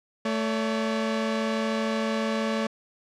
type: tone pair together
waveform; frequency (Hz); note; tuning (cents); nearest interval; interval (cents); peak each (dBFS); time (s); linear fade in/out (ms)
sawtooth; 221 / 569; A3 / C#5; +8 / +45; octave + major third; 1637; -22 / -26; 0.25-2.67; 5
effects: low-pass 5000 Hz 12 dB/octave